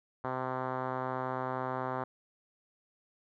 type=tone with low-pass filter; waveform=5% pulse; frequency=129.2 Hz; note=C3; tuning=21 cents flat; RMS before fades=-35 dBFS; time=0.24-2.04 s; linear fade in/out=5 ms; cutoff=1100 Hz; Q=1.4; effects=none